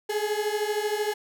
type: beating tone pair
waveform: 35% pulse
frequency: 415.3 / 428.3 Hz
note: G#4 / A4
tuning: 0 / -47 cents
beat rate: 13 Hz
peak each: -26 / -27 dBFS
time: 0.09-1.14 s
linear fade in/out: 10 ms
effects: none